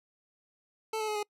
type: tone with pitch steps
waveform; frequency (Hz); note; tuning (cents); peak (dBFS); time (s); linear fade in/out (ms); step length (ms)
25% pulse; 440 / 432.2 / 424.5 / 417; A4 / A4 / G#4 / G#4; 0 / -31 / +38 / +7; -27; 0.93-1.23; 5; 75
effects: noise-tail reverb RT60 0.1 s tail -26 dB re dry + low-pass 12000 Hz 12 dB/octave